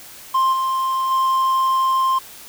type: tone with level steps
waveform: triangle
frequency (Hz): 1052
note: C6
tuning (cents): +9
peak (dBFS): -12 / -16 / -13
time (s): 0.34-2.19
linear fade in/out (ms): 10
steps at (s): 0.52 / 1.1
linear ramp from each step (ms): 20
effects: white hiss -40 dBFS RMS until 2.48 s

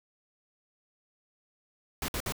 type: noise bursts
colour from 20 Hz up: pink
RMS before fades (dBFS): -33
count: 3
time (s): 2.02-2.323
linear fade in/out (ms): 2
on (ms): 63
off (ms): 57
effects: none

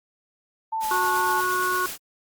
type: tone with vibrato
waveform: sine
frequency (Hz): 881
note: A5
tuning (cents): +2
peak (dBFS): -24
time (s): 0.72-1.41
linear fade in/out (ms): 10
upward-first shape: square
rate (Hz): 4.4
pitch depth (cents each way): 14
type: noise with tremolo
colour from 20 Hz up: white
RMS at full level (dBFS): -32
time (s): 0.8-1.98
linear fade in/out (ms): 50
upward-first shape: sine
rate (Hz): 8.6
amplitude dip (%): 25
type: harmonic tone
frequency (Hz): 365.5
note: F#4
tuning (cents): -21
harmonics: 1 / 3 / 4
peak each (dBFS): -30 / -24 / -26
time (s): 0.91-1.86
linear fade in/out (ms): 2
effects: Opus 48 kbps

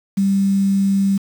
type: tone with quantisation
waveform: sine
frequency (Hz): 196.2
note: G3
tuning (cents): +2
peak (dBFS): -13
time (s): 0.17-1.18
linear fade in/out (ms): 10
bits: 6
effects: none

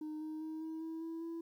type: tone with pitch steps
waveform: sine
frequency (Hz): 307.6 / 311.5 / 315.5 / 319.6 / 323.6 / 327.8 / 332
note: D#4 / D#4 / D#4 / D#4 / E4 / E4 / E4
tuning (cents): -20 / +2 / +24 / +47 / -32 / -10 / +12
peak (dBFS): -37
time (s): 0.01-1.41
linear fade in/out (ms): 5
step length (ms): 200
effects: tanh soft clip ceiling -39 dBFS + 12-bit

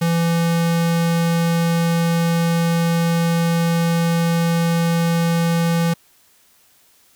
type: tone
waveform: square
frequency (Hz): 167.9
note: E3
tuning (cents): +32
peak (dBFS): -16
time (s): 0.01-5.94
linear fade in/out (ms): 10
effects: white hiss -55 dBFS RMS until 7.15 s

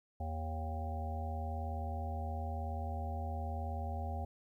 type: harmonic tone with a mistuned harmonic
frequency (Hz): 79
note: D#2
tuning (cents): +27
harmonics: 1 / 3 / 5 / 7 / 9 / 10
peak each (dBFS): -37 / -48 / -54 / -49 / -46 / -46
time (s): 0.2-4.25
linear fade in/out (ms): 5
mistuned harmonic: 1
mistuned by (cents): +18
effects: 12-bit

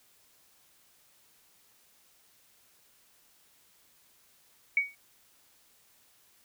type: tone with exponential decay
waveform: sine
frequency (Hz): 2246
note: C#7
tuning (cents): +22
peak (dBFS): -19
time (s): 4.77-4.95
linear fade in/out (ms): 2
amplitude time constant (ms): 39
effects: white hiss -64 dBFS RMS until 6.44 s

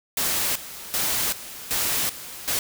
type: noise with tremolo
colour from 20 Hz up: white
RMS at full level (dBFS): -24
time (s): 0.17-2.59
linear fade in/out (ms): 2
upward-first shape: square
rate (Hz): 1.3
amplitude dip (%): 80
effects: none

